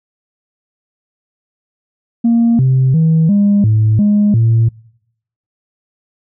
sine tone with pitch steps, 232.8 / 131 / 161 / 203 / 108.6 / 207.1 / 114 Hz, A#3 / C3 / E3 / G#3 / A2 / G#3 / A#2, -2 / +2 / -41 / -39 / -22 / -5 / -38 cents, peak -6 dBFS, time 2.24-4.69 s, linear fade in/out 10 ms, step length 350 ms, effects noise-tail reverb RT60 0.8 s tail -26 dB re dry + tanh soft clip ceiling -5 dBFS

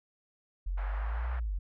sine exponential two-way sweep, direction up then down, 43.65 to 62.7 to 43.65 Hz, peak -30 dBFS, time 0.66-1.59 s, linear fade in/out 10 ms, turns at 1.36 s
white band-pass noise, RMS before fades -46 dBFS, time 0.77-1.4 s, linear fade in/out 10 ms, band 580 to 1600 Hz, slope 24 dB/octave
effects none

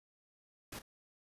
pink noise with echo, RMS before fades -45 dBFS, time 0.72-0.79 s, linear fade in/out 5 ms, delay 30 ms, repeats 1, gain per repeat -12 dB, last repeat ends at 0.82 s, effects resampled to 32000 Hz

